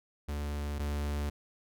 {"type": "tone pair in turn", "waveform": "45% pulse", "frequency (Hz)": [73, 73], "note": ["D2", "D2"], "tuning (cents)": [-10, -10], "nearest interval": "unison", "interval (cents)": 0, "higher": "neither", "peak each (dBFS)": [-33, -31], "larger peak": "second", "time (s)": [[0.28, 0.79], [0.79, 1.3]], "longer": "neither", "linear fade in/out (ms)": 10, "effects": []}